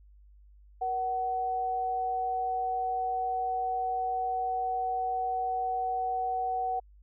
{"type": "tone pair together", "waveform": "sine", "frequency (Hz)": [475.2, 751], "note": ["A#4", "F#5"], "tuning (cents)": [33, 26], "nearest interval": "minor sixth", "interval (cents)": 793, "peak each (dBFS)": [-38, -28], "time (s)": [0.81, 6.8], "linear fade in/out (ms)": 10, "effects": ["added 50 Hz sine -53 dBFS peak until 7.02 s"]}